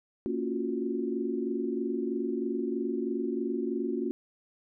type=chord; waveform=sine; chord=Gb major seventh; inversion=first; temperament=just; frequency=231.2 / 277.5 / 346.9 / 370 Hz; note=Bb3 / Db4 / F4 / Gb4; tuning=-14 / +2 / -12 / 0 cents; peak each=-34 dBFS; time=0.26-4.11 s; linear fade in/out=0 ms; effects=none